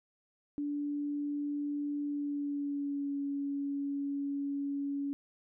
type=tone with pitch glide; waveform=sine; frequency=290.2 to 281.5 Hz; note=D4 to C#4; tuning=-21 to +27 cents; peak=-32 dBFS; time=0.58-5.13 s; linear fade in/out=0 ms; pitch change=-52 cents; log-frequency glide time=2.03-3.17 s; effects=none